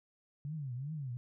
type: tone with vibrato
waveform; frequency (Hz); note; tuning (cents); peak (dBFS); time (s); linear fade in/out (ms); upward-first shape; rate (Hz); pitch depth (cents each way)
sine; 138.59; C#3; 0; -37; 0.45-1.17; 0; triangle; 2.6; 270
effects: none